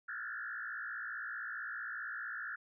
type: tone with frequency modulation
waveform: sine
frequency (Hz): 1568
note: G6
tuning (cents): 0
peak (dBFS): -39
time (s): 0.08-2.56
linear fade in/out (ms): 10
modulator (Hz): 57.7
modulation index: 3.6
effects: none